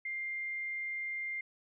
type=tone; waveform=sine; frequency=2100 Hz; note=C7; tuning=6 cents sharp; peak=-35 dBFS; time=0.05-1.41 s; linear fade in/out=5 ms; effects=none